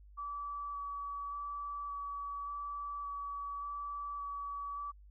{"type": "tone with vibrato", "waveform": "sine", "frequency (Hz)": 1147, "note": "D6", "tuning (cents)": -41, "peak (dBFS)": -38, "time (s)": [0.17, 4.92], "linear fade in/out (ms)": 20, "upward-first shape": "square", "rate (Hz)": 0.87, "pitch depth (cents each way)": 9, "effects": ["added 50 Hz sine -54 dBFS peak until 5.1 s"]}